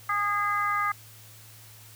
harmonic tone, 410 Hz, G#4, 22 cents flat, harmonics 2 / 3 / 4 / 5, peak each -36 / -25 / -33 / -32 dBFS, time 0.09-0.92 s, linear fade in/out 5 ms, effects added 109 Hz sine -51 dBFS peak until 1.95 s + white hiss -51 dBFS RMS until 1.95 s

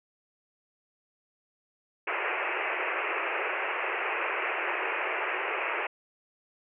white band-pass noise, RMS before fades -31 dBFS, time 2.07-5.87 s, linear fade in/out 5 ms, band 340 to 2700 Hz, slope 96 dB/octave, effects none

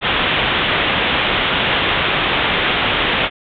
white low-pass noise, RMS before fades -17 dBFS, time 0.01-3.3 s, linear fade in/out 50 ms, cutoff 3600 Hz, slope 96 dB/octave, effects none

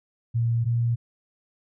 sine tone pair in turn, 116.54 / 117.83 Hz, A#2 / A#2, 0 / +19 cents, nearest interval unison, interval 19 cents, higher second, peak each -20 dBFS, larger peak neither, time 0.34-0.65 / 0.65-0.96 s, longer neither, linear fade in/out 20 ms, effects none

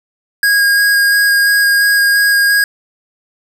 square tone with vibrato, 1635 Hz, G#6, 28 cents flat, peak -9 dBFS, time 0.43-2.64 s, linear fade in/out 2 ms, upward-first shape square, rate 2.9 Hz, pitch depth 8 cents each way, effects none

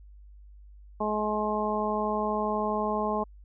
harmonic tone, 212.2 Hz, G#3, 38 cents sharp, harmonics 1 / 2 / 3 / 4 / 5, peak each -32 / -32 / -32 / -32 / -32 dBFS, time 1-3.24 s, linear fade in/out 10 ms, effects added 50 Hz sine -47 dBFS peak until 3.44 s

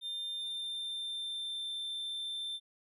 triangle tone with pitch glide, 3600 to 3563 Hz, A7 to A7, +39 to +21 cents, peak -35 dBFS, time 0.01-2.6 s, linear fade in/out 50 ms, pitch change -18 cents, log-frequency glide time 0.33-1.77 s, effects none

